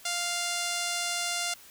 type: tone with low-pass filter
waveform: 5% pulse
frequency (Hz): 698.5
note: F5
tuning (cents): 0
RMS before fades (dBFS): -31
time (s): 0.05-1.54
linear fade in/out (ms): 5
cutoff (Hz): 12000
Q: 0.92
effects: white hiss -52 dBFS RMS until 1.7 s